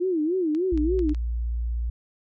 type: tone with vibrato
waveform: sine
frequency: 337.3 Hz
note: E4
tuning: 40 cents sharp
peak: -21 dBFS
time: 0-1.14 s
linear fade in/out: 20 ms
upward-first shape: sine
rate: 3.4 Hz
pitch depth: 200 cents each way
type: clicks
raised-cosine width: 0.2 ms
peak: -27 dBFS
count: 5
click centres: 0.549 / 0.776 / 0.992 / 1.094 / 1.147 s
type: tone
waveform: sine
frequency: 58.27 Hz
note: A#1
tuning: in tune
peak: -24 dBFS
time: 0.72-1.9 s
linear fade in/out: 5 ms
effects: none